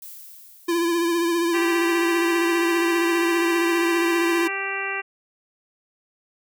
violet noise with exponential decay, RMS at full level -38 dBFS, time 0.02-2.14 s, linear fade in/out 2 ms, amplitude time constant 460 ms
square tone with vibrato, 339.8 Hz, F4, 47 cents flat, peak -20 dBFS, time 0.68-4.48 s, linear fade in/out 10 ms, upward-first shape triangle, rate 15 Hz, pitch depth 47 cents each way
harmonic tone, 391.5 Hz, G4, 2 cents flat, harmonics 1 / 2 / 3 / 4 / 5 / 6 / 7, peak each -34 / -35 / -34 / -32 / -30 / -32 / -32 dBFS, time 1.53-5.02 s, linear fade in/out 20 ms
effects none

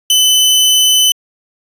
sawtooth tone, 3023 Hz, F#7, 36 cents sharp, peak -4 dBFS, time 0.1-1.12 s, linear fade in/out 2 ms, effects resampled to 32000 Hz

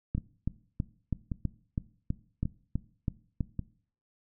two click trains, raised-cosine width 5 ms, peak -20 / -17 dBFS, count 4 / 11, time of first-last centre 0.18-3.593 / 0.15-3.407 s, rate 0.879 / 3.07 Hz, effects noise-tail reverb RT60 0.5 s tail -19 dB re dry

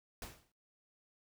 pink noise with exponential decay, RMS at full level -43 dBFS, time 0.22-0.52 s, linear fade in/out 2 ms, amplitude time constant 64 ms, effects noise-tail reverb RT60 0.2 s tail -20 dB re dry

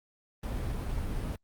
brown noise, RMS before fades -33 dBFS, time 0.43-1.36 s, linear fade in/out 5 ms, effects Opus 32 kbps

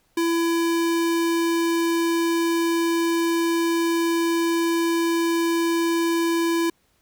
square tone, 334.9 Hz, E4, 27 cents sharp, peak -20 dBFS, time 0.17-6.7 s, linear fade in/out 5 ms, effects pink hiss -65 dBFS RMS until 7.01 s

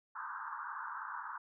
pink band-pass noise, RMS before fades -43 dBFS, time 0.15-1.38 s, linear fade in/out 10 ms, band 890 to 1600 Hz, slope 96 dB/octave, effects none

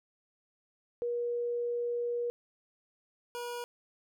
sine / 25% pulse tone pair in turn, 478.4 / 481.4 Hz, A#4 / B4, +45 / -44 cents, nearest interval unison, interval 11 cents, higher second, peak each -30 / -33 dBFS, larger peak first, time 1.02-2.3 / 3.35-3.64 s, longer first, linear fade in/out 0 ms, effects none

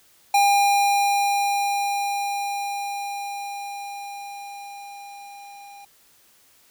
square tone with level ramp, 805 Hz, G5, 46 cents sharp, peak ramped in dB -15 to -42 dBFS, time 0.34-5.85 s, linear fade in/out 5 ms, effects white hiss -57 dBFS RMS until 6.7 s

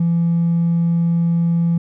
sine tone with hard clipping, 169 Hz, E3, 43 cents sharp, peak -14 dBFS, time 0-1.78 s, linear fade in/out 5 ms, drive 1 dB, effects none

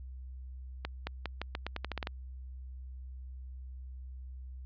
accelerating click train, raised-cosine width 0.3 ms, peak -19 dBFS, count 12, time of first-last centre 0.85-2.071 s, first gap 220 ms, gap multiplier 0.85, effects added 64 Hz sine -42 dBFS peak until 4.65 s + resampled to 11025 Hz

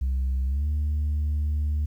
sine tone with pitch glide, 65.41 to 74.7 Hz, C2 to D2, 0 to +30 cents, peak -20 dBFS, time 0.01-1.86 s, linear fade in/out 10 ms, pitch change +230 cents, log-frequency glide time 0.46-0.67 s, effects tanh soft clip ceiling -21 dBFS + 10-bit

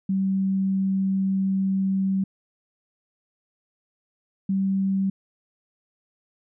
sine tone pair in turn, 192.4 / 193.4 Hz, G3 / G3, -32 / -23 cents, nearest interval unison, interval 9 cents, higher second, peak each -20 dBFS, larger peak neither, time 0.09-2.24 / 4.49-5.1 s, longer first, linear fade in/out 5 ms, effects none

